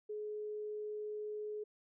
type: tone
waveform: sine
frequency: 422.8 Hz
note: G#4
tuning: 31 cents sharp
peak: -39 dBFS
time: 0.09-1.64 s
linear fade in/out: 10 ms
effects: none